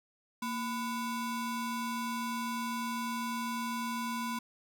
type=ring-modulated tone; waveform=square; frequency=616 Hz; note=D#5; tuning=17 cents flat; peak=-31 dBFS; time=0.42-4.39 s; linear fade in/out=5 ms; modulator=384 Hz; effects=none